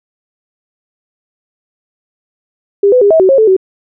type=tone with pitch steps; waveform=sine; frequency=401.4 / 502 / 405.5 / 643 / 377 / 541 / 438.5 / 378.1 Hz; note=G4 / B4 / G#4 / E5 / F#4 / C#5 / A4 / F#4; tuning=+41 / +28 / -41 / -43 / +32 / -42 / -6 / +38 cents; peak=-4 dBFS; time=2.83-3.566 s; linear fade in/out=5 ms; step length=92 ms; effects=none